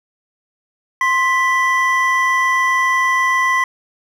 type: tone pair together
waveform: triangle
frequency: 1048.7 / 1975.5 Hz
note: C6 / B6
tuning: +4 / 0 cents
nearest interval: major seventh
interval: 1096 cents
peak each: -14 dBFS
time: 1.01-3.64 s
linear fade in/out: 2 ms
effects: none